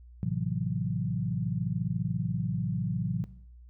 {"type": "chord", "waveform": "sine", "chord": "F# half-diminished seventh", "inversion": "first", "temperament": "equal", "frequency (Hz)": [110, 130.81, 164.81, 185], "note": ["A2", "C3", "E3", "F#3"], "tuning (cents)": [0, 0, 0, 0], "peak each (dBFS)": -33, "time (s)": [0.23, 3.24], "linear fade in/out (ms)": 0, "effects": ["noise-tail reverb RT60 0.7 s tail -17 dB re dry", "added 60 Hz sine -48 dBFS peak until 3.69 s"]}